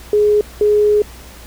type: tone pair in turn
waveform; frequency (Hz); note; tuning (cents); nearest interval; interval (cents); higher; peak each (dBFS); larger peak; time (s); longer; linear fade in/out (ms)
sine; 418.2 / 418.2; G#4 / G#4; +12 / +12; unison; 0; neither; -9; neither; 0.13-0.41 / 0.61-1.02; second; 2
effects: added 60 Hz sine -37 dBFS peak until 1.46 s + pink hiss -39 dBFS RMS until 1.46 s